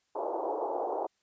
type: band-pass noise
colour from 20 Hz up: white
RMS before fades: -33 dBFS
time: 0.15-1.07 s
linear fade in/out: 10 ms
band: 340 to 900 Hz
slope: 48 dB/octave
effects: white hiss -75 dBFS RMS until 1.22 s + resampled to 16000 Hz